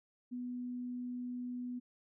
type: tone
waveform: sine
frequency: 246.9 Hz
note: B3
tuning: in tune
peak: -38 dBFS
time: 0.31-1.8 s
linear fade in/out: 20 ms
effects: none